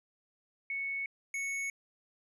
sine / square tone pair in turn, 2212 / 2212 Hz, C#7 / C#7, -4 / -4 cents, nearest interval unison, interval 0 cents, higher neither, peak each -33 / -34 dBFS, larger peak first, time 0.7-1.06 / 1.34-1.7 s, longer neither, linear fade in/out 2 ms, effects low-pass 11000 Hz 12 dB/octave

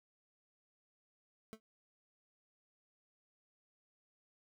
25% pulse tone with exponential decay, 220 Hz, A3, in tune, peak -39 dBFS, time 1.53-1.6 s, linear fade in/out 0 ms, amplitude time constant 15 ms, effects none

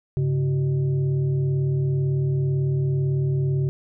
sine tone with frequency modulation, 138.5 Hz, C#3, 1 cent flat, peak -19 dBFS, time 0.17-3.69 s, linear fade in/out 0 ms, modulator 239 Hz, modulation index 0.53, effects none

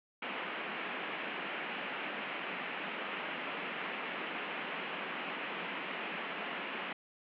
white band-pass noise, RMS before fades -40 dBFS, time 0.22-6.93 s, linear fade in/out 5 ms, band 170 to 2900 Hz, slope 48 dB/octave, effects none

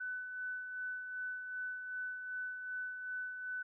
sine tone with tremolo, 1500 Hz, F#6, 23 cents sharp, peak -37 dBFS, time 0-3.63 s, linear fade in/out 10 ms, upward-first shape sine, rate 2.6 Hz, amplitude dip 45%, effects none

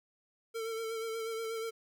square tone with vibrato, 450.2 Hz, A4, 40 cents sharp, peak -36 dBFS, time 0.54-1.71 s, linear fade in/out 20 ms, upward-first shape sine, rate 8.3 Hz, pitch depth 31 cents each way, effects none

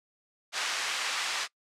pink band-pass noise, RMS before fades -32 dBFS, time 0.52-1.48 s, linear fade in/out 50 ms, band 1300 to 6400 Hz, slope 12 dB/octave, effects noise-tail reverb RT60 0.1 s tail -23 dB re dry + low-pass 10000 Hz 12 dB/octave

